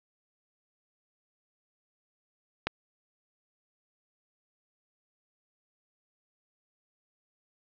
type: click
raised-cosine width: 0.3 ms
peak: -11 dBFS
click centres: 2.67 s
effects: low-pass 5000 Hz 12 dB/octave